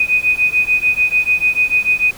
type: beating tone pair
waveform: sine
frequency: 2489 / 2495.8 Hz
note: D#7 / D#7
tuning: 0 / +5 cents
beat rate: 6.8 Hz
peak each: -15 dBFS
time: 0-2.11 s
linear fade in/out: 5 ms
effects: pink hiss -37 dBFS RMS until 2.17 s